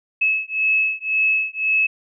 sine beating tone pair, 2588 / 2589.9 Hz, E7 / E7, -32 / -31 cents, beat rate 1.9 Hz, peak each -20 dBFS, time 0.21-1.87 s, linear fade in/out 10 ms, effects none

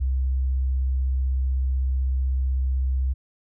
sine tone with vibrato, 65.41 Hz, C2, in tune, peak -19 dBFS, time 0-3.14 s, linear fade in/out 20 ms, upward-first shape sine, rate 16 Hz, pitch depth 11 cents each way, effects tanh soft clip ceiling -16 dBFS

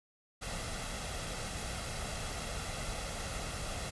pink noise with comb filter, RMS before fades -39 dBFS, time 0.41-3.91 s, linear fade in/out 20 ms, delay 1.5 ms, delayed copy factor +0.5, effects resampled to 24000 Hz

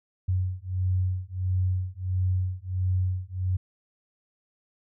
sine beating tone pair, 91.6 / 93.1 Hz, F#2 / F#2, -17 / +11 cents, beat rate 1.5 Hz, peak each -27 dBFS, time 0.28-3.57 s, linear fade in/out 10 ms, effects none

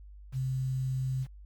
sine tone with quantisation, 130.81 Hz, C3, in tune, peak -28 dBFS, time 0.32-1.27 s, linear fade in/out 50 ms, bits 9, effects added 50 Hz sine -46 dBFS peak until 1.45 s + MP3 96 kbps

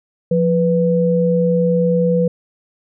sine tone pair together, 174.61 / 493.9 Hz, F3 / B4, 0 / 0 cents, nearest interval octave + tritone, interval 1800 cents, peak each -15 dBFS, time 0.31-2.28 s, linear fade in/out 5 ms, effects none

